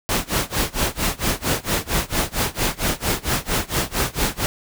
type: noise with tremolo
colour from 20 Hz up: pink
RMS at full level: -19 dBFS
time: 0.09-4.46 s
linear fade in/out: 0 ms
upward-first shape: sine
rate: 4.4 Hz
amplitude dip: 95%
effects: none